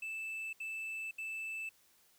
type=tone bursts; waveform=triangle; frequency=2637 Hz; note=E7; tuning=in tune; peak=-37 dBFS; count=3; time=0.02-1.692 s; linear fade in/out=5 ms; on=510 ms; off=71 ms; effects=white hiss -68 dBFS RMS until 2.18 s